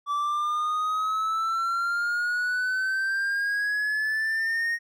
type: exponential sweep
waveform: triangle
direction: up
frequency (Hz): 1153 to 1867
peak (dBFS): -22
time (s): 0.06-4.79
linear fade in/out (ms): 50
effects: none